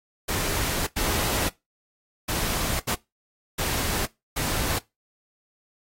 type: noise bursts at uneven times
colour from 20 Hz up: pink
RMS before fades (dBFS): -26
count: 6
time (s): 0.28-0.87 / 0.96-1.49 / 2.28-2.8 / 2.87-2.95 / 3.58-4.06 / 4.36-4.79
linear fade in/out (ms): 10
effects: noise-tail reverb RT60 0.2 s tail -20 dB re dry + AAC 48 kbps